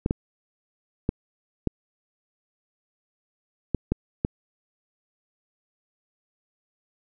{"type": "clicks", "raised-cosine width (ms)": 3, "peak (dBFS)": -9, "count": 7, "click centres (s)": [0.061, 0.109, 1.091, 1.673, 3.747, 3.92, 4.249], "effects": []}